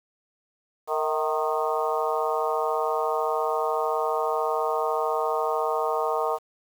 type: harmonic tone with a mistuned harmonic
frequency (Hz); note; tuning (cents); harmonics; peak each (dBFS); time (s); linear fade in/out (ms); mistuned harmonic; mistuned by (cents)
154.1; D#3; -16; 3 / 4 / 5 / 6 / 7 / 8; -28 / -29 / -30 / -31 / -31 / -32; 0.87-6.39; 50; 4; +60
effects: 8-bit